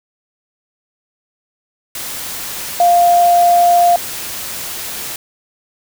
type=tone in noise; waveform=sine; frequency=698.5 Hz; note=F5; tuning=in tune; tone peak=-7 dBFS; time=2.8-3.96 s; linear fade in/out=2 ms; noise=white; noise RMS=-25 dBFS; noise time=1.95-5.16 s; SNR=+15 dB; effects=none